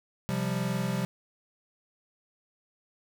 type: chord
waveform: square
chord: C suspended fourth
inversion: none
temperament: equal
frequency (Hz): 130.81 / 174.61 / 196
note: C3 / F3 / G3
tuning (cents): 0 / 0 / 0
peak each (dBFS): -33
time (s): 0.29-1.05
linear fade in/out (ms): 0
effects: none